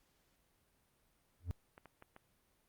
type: tone with exponential growth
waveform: triangle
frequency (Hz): 87.3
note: F2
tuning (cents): 0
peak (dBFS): -30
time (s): 1.4-1.51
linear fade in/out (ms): 0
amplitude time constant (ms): 23
type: clicks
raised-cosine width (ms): 0.5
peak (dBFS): -39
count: 4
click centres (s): 1.779 / 1.857 / 2.024 / 2.164
effects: pink hiss -75 dBFS RMS until 2.68 s + Opus 48 kbps